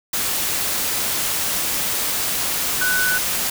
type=tone in noise; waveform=sine; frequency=1493 Hz; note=F#6; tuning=15 cents sharp; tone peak=-18 dBFS; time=2.81-3.18 s; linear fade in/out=5 ms; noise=white; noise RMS=-22 dBFS; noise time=0.13-3.5 s; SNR=+1 dB; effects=none